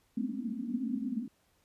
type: band-pass noise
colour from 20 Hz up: pink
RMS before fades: -35 dBFS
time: 0.17-1.28 s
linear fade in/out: 5 ms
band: 210 to 280 Hz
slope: 96 dB/octave
effects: pink hiss -71 dBFS RMS until 1.64 s + resampled to 32000 Hz